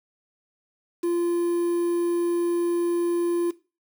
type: tone with quantisation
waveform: triangle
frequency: 345 Hz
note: F4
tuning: 21 cents flat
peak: -19 dBFS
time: 1.03-3.51 s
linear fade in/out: 10 ms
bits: 7
effects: noise-tail reverb RT60 0.3 s tail -17 dB re dry